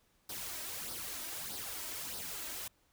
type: noise with flanger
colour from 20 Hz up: white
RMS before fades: -42 dBFS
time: 0.29-2.68 s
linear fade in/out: 5 ms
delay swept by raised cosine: 0.2 to 3.2 ms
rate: 1.6 Hz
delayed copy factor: +0.6
effects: pink hiss -72 dBFS RMS until 2.92 s